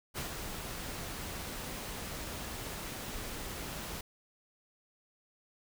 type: noise with ADSR envelope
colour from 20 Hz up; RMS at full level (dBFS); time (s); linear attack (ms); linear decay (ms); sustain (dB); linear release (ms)
pink; -37; 0.14-4.01; 37; 120; -4; 4
effects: none